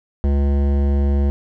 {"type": "tone with hard clipping", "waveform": "sine", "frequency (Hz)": 70.3, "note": "C#2", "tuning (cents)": 25, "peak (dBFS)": -16, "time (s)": [0.24, 1.3], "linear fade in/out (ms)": 0, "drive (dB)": 15, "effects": []}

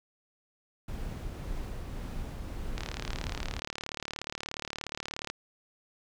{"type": "noise with tremolo", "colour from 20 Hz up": "brown", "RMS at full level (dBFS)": -36, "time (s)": [0.88, 3.6], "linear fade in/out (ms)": 5, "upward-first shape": "triangle", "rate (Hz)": 1.8, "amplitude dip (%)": 25}
{"type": "click train", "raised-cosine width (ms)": 0.2, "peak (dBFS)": -18, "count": 94, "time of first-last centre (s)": [2.78, 5.3], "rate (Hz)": 36.9}
{"effects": []}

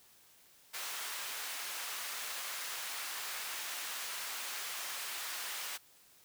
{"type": "high-pass noise", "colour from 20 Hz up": "pink", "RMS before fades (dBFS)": -41, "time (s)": [0.73, 5.78], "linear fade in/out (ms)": 20, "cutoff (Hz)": 1200, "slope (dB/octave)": 12, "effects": ["white hiss -63 dBFS RMS until 6.24 s"]}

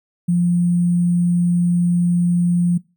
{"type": "tone with sample-and-hold", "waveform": "sine", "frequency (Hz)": 174.61, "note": "F3", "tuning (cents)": 0, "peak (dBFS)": -13, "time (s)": [0.28, 2.78], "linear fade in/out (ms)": 10, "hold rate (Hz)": 8820, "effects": ["noise-tail reverb RT60 0.3 s tail -23 dB re dry"]}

